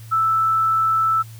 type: tone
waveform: sine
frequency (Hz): 1318.5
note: E6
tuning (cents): 0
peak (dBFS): -15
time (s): 0.11-1.23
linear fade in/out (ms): 20
effects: added 112 Hz sine -36 dBFS peak until 1.39 s + white hiss -48 dBFS RMS until 1.39 s